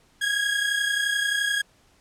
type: tone pair together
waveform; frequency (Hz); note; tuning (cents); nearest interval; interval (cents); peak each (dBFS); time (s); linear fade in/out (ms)
30% pulse; 1638.5 / 1670; G#6 / G#6; -24 / +9; unison; 33; -21 / -25; 0.21-1.62; 10
effects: pink hiss -60 dBFS RMS until 2 s + low-pass 10000 Hz 12 dB/octave